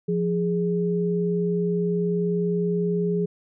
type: tone pair together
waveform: sine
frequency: 174.57 / 415.2 Hz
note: F3 / G#4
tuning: 0 / 0 cents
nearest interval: octave + minor third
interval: 1500 cents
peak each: -23 / -24 dBFS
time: 0.08-3.26 s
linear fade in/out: 10 ms
effects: none